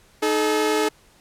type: tone pair together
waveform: sawtooth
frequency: 309.7 / 430 Hz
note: D#4 / A4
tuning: -8 / -40 cents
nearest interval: tritone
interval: 568 cents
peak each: -20 / -16 dBFS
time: 0.22-0.89 s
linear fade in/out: 10 ms
effects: pink hiss -55 dBFS RMS until 1.2 s + low-pass 12000 Hz 12 dB/octave

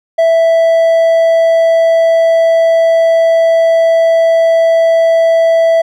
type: tone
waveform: triangle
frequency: 659.3 Hz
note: E5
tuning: in tune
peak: -4 dBFS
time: 0.18-5.82 s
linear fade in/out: 10 ms
effects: none

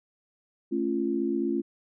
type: chord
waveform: sine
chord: A augmented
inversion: none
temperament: just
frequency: 220 / 275 / 343.8 Hz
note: A3 / C#4 / E#4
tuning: 0 / -14 / -27 cents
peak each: -31 / -29 / -28 dBFS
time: 0.71-1.62 s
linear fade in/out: 20 ms
effects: none

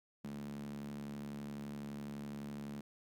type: tone with high-pass filter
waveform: sawtooth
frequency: 71.9 Hz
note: D2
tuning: 36 cents flat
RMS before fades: -45 dBFS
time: 0.24-2.81 s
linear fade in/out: 5 ms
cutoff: 190 Hz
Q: 9
effects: none

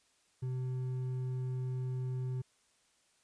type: tone with hard clipping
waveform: triangle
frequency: 127.8 Hz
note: C3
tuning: 40 cents flat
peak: -35 dBFS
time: 0.42-2.42 s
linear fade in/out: 10 ms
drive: 8 dB
effects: white hiss -71 dBFS RMS until 3.23 s + resampled to 22050 Hz

